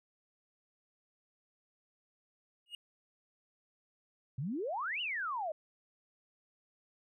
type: tone with exponential growth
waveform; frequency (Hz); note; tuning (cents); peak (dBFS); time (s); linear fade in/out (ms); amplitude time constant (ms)
triangle; 2863; F7; +42; -36; 2.66-2.75; 2; 18
type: exponential two-way sweep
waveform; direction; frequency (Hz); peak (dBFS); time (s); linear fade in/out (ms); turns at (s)
sine; up then down; 119.3 to 3026 to 592; -34; 4.38-5.52; 5; 5.01
effects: none